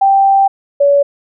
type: tone pair in turn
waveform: sine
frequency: 784 / 567.3 Hz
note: G5 / C#5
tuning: 0 / +40 cents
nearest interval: tritone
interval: 560 cents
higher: first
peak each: -6 dBFS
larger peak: neither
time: 0.01-0.48 / 0.8-1.03 s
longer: first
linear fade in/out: 10 ms
effects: none